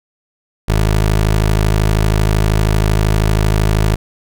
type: tone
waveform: 20% pulse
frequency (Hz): 52.8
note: G#1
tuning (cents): +29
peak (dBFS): -6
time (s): 0.68-3.96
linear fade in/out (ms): 10
effects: none